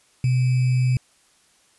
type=tone with sample-and-hold; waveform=sine; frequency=126.9 Hz; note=B2; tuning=47 cents sharp; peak=-16 dBFS; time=0.24-0.97 s; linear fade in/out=2 ms; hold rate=2450 Hz; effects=white hiss -59 dBFS RMS until 1.78 s + resampled to 24000 Hz